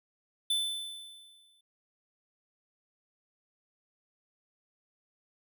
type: tone with exponential decay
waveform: square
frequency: 3518 Hz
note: A7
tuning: 1 cent flat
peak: -26 dBFS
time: 0.5-1.61 s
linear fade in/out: 5 ms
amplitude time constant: 240 ms
effects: none